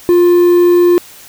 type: tone with quantisation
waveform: triangle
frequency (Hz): 351.4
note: F4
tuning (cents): +11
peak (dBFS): -3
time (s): 0.09-0.98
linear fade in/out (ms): 0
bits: 5
effects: white hiss -37 dBFS RMS until 1.28 s

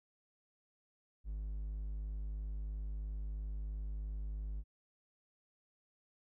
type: tone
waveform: triangle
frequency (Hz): 51.5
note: G#1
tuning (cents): -14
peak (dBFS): -36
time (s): 1.24-4.64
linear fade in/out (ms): 50
effects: none

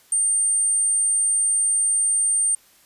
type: tone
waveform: sine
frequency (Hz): 8800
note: C#9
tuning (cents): -14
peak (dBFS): -17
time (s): 0.12-2.55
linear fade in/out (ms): 2
effects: white hiss -55 dBFS RMS until 2.85 s + resampled to 32000 Hz

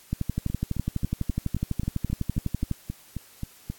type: two click trains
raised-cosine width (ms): 5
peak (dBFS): -13 / -18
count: 32 / 13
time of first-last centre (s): 0.13-2.713 / 0.5-3.7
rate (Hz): 12 / 3.75
effects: white hiss -53 dBFS RMS until 3.78 s + AAC 64 kbps

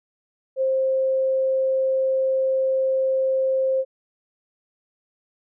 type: tone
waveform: sine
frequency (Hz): 528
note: C5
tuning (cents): +16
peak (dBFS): -18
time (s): 0.56-3.85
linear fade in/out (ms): 50
effects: none

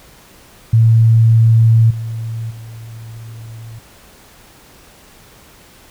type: tone with level steps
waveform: sine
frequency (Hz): 113.3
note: A#2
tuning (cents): -49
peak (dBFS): -6 / -20 / -29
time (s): 0.73-3.79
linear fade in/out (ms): 5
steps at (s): 1.9 / 2.5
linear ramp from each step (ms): 10
effects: pink hiss -44 dBFS RMS until 5.9 s

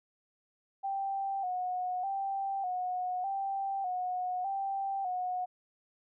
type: tone with vibrato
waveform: sine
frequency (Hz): 756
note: F#5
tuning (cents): +37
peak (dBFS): -31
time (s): 0.83-5.46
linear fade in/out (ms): 20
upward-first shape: square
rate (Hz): 0.83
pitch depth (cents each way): 63
effects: none

